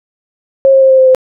sine tone with pitch steps, 540 / 535.3 / 530.7 / 526.1 / 521.6 / 517.1 Hz, C#5 / C5 / C5 / C5 / C5 / C5, -45 / +39 / +24 / +9 / -5 / -20 cents, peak -3 dBFS, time 0.65-1.148 s, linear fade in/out 0 ms, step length 83 ms, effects none

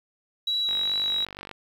sine tone with vibrato, 3888 Hz, B7, 28 cents flat, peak -23 dBFS, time 0.47-1.25 s, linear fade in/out 5 ms, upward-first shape sine, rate 2.5 Hz, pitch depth 11 cents each way
click train, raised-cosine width 0.3 ms, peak -22 dBFS, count 41, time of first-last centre 0.69-1.513 s, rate 48.6 Hz
effects 8-bit

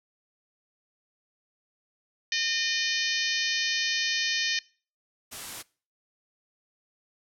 harmonic tone, 610 Hz, D#5, 34 cents flat, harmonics 3 / 4 / 5 / 6 / 7 / 8 / 9 / 10, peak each -31 / -32 / -33 / -34 / -34 / -35 / -36 / -36 dBFS, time 2.32-4.59 s, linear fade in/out 2 ms
white noise, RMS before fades -38 dBFS, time 5.31-5.63 s, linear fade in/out 20 ms
effects noise-tail reverb RT60 0.4 s tail -23 dB re dry + low-pass 12000 Hz 12 dB/octave

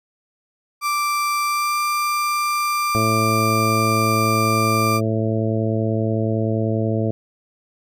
35% pulse tone with pitch glide, 1174.7 to 1186.3 Hz, D6 to D6, 0 to +17 cents, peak -17 dBFS, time 0.81-5.01 s, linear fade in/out 50 ms, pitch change +17 cents, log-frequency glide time 1.45-1.79 s
harmonic tone, 110.5 Hz, A2, 8 cents sharp, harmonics 1 / 2 / 3 / 4 / 5 / 6, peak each -21 / -24 / -26 / -27 / -28 / -29 dBFS, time 2.95-7.11 s, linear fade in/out 0 ms
effects none

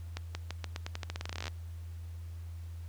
accelerating click train, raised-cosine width 0.2 ms, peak -20 dBFS, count 22, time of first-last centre 0.17-1.48 s, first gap 180 ms, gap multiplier 0.87, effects added 84 Hz sine -40 dBFS peak until 2.88 s + pink hiss -62 dBFS RMS until 2.88 s

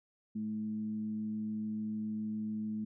sine tone with frequency modulation, 215 Hz, A3, 40 cents flat, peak -34 dBFS, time 0.35-2.85 s, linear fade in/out 10 ms, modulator 107 Hz, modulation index 0.27, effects none

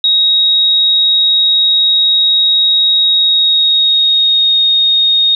sine tone with pitch glide, 3784 to 3719 Hz, A#7 to A#7, +25 to -5 cents, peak -7 dBFS, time 0.04-5.35 s, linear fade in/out 2 ms, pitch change -30 cents, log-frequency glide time 2.99-4.59 s, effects none

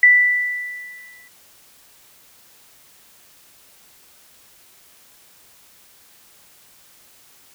sine tone with exponential decay, 1975.5 Hz, B6, in tune, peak -6 dBFS, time 0.03-1.28 s, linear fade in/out 2 ms, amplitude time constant 270 ms, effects white hiss -51 dBFS RMS until 7.54 s

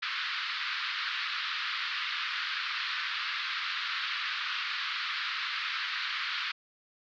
pink band-pass noise, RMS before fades -34 dBFS, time 0.02-6.52 s, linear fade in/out 10 ms, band 1200 to 4500 Hz, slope 48 dB/octave, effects none

